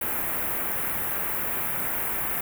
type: band-stop noise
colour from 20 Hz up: white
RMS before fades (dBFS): -28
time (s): 0.01-2.41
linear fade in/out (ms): 5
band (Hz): 2200 to 12000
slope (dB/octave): 24
effects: none